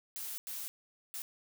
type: noise bursts at uneven times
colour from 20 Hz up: blue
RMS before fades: -41 dBFS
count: 3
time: 0.16-0.38 / 0.47-0.68 / 1.14-1.22 s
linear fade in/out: 0 ms
effects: none